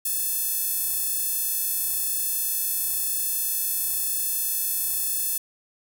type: tone with high-pass filter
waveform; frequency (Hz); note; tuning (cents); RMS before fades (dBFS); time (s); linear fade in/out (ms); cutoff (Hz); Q
sawtooth; 869; A5; -22; -26; 0.05-5.38; 5; 11000; 1.1
effects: none